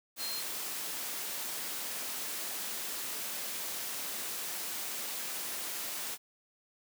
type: tone in noise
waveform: sine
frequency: 4186 Hz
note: C8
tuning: in tune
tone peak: -38 dBFS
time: 0.18-0.43 s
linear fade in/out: 50 ms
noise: white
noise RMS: -38 dBFS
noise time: 0.16-6.18 s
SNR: -3 dB
effects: high-pass 200 Hz 12 dB/octave